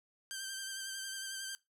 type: tone with vibrato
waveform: 10% pulse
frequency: 1568 Hz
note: G6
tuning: in tune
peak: -31 dBFS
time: 0.31-1.55 s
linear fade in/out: 0 ms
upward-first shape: sine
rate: 11 Hz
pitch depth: 28 cents each way
effects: noise-tail reverb RT60 0.2 s tail -20 dB re dry